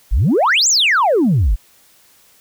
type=exponential two-way sweep; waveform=sine; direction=up then down; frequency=39.32 to 7770 to 39.32 Hz; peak=-9 dBFS; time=0.11-1.56 s; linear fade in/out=20 ms; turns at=0.68 s; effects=tanh soft clip ceiling -8 dBFS + white hiss -51 dBFS RMS until 2.4 s